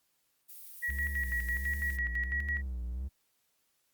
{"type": "noise", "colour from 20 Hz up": "violet", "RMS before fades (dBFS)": -48, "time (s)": [0.48, 1.98], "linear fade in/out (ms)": 20}
{"type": "tone with tremolo", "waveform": "sine", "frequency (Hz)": 1918, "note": "A#6", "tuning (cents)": 49, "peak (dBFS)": -30, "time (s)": [0.82, 2.62], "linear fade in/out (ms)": 20, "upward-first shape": "square", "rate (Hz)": 6, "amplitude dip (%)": 65}
{"type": "tone with vibrato", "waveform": "triangle", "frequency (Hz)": 65.41, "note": "C2", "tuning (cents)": 0, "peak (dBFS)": -32, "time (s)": [0.88, 3.09], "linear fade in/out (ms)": 20, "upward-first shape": "sine", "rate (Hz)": 1.4, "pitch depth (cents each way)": 160}
{"effects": ["white hiss -75 dBFS RMS until 3.93 s", "Opus 48 kbps"]}